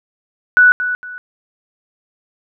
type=tone with echo; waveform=sine; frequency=1480 Hz; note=F#6; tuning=in tune; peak=-5 dBFS; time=0.57-0.72 s; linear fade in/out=0 ms; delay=230 ms; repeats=2; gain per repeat=-11 dB; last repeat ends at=1.18 s; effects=none